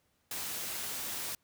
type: noise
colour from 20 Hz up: white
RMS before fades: -38 dBFS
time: 0.31-1.35 s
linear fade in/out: 2 ms
effects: pink hiss -74 dBFS RMS until 1.43 s + high-pass 60 Hz 12 dB/octave